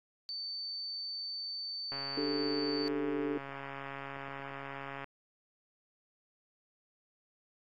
sine tone, 4548 Hz, C#8, 44 cents sharp, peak -37 dBFS, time 0.29-2.88 s, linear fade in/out 0 ms
click train, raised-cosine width 0.5 ms, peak -28 dBFS, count 432, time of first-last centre 1.92-5.043 s, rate 138 Hz
sine chord, D suspended fourth, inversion none, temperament equal, 293.7 / 392 / 440 Hz, D4 / G4 / A4, 0 / 0 / 0 cents, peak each -34 / -39 / -36 dBFS, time 2.17-3.38 s, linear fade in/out 5 ms
effects AAC 64 kbps

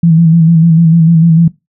sine tone with vibrato, 164.81 Hz, E3, in tune, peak -3 dBFS, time 0.03-1.48 s, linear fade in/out 5 ms, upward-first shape square, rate 6.7 Hz, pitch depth 42 cents each way, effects noise-tail reverb RT60 0.2 s tail -19 dB re dry

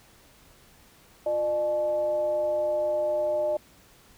sine tone with frequency modulation, 604 Hz, D5, 48 cents sharp, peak -23 dBFS, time 1.26-3.57 s, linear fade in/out 5 ms, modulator 254 Hz, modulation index 0.38, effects pink hiss -56 dBFS RMS until 4.17 s

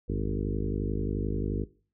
harmonic tone with a mistuned harmonic, 51.4 Hz, G#1, 17 cents flat, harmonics 1 / 2 / 3 / 4 / 5 / 6 / 7 / 8 / 9, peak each -31 / -34 / -36 / -37 / -38 / -39 / -39 / -40 / -41 dBFS, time 0.08-1.65 s, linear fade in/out 20 ms, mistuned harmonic 2, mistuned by -100 cents, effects noise-tail reverb RT60 0.4 s tail -19 dB re dry

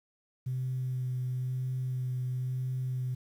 sine tone with vibrato, 127.7 Hz, C3, 42 cents flat, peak -29 dBFS, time 0.46-3.15 s, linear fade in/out 10 ms, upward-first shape sine, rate 1 Hz, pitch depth 15 cents each way, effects tanh soft clip ceiling -26 dBFS + 10-bit

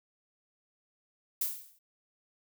violet noise with exponential decay, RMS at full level -28 dBFS, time 1.41-1.79 s, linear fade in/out 5 ms, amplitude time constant 81 ms, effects none

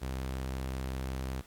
sawtooth tone, 65.41 Hz, C2, in tune, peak -30 dBFS, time 0.01-1.42 s, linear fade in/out 20 ms, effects pink hiss -59 dBFS RMS until 1.46 s + AAC 64 kbps

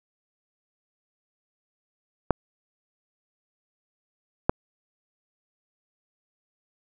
clicks, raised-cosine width 1 ms, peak -4 dBFS, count 2, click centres 2.307 / 4.495 s, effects none

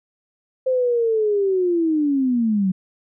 sine linear sweep, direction down, 523.3 to 182.1 Hz, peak -16 dBFS, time 0.66-2.72 s, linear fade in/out 10 ms, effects none

